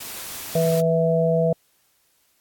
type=noise; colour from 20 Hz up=white; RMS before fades=-34 dBFS; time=0-0.81 s; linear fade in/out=10 ms
type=harmonic tone; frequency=164.2 Hz; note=E3; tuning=6 cents flat; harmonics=1 / 3 / 4; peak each=-21 / -21 / -21 dBFS; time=0.55-1.53 s; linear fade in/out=5 ms
effects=white hiss -64 dBFS RMS until 2.4 s + AAC 64 kbps